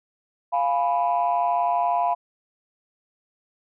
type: chord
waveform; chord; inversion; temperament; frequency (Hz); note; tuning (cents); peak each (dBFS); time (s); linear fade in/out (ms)
sine; F diminished; none; equal; 698.5 / 830.6 / 987.8; F5 / Ab5 / Cb6; 0 / 0 / 0; -21 / -26 / -23; 0.52-2.15; 20
effects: tanh soft clip ceiling -13 dBFS